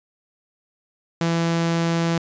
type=tone; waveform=sawtooth; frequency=167.2 Hz; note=E3; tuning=25 cents sharp; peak=-15 dBFS; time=1.21-2.18 s; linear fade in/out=2 ms; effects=resampled to 16000 Hz